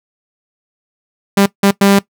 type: tone bursts at uneven times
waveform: sawtooth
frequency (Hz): 198.6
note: G3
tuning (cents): +23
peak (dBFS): -3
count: 3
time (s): 1.37-1.46 / 1.63-1.71 / 1.81-1.99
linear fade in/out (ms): 5
effects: noise-tail reverb RT60 0.1 s tail -19 dB re dry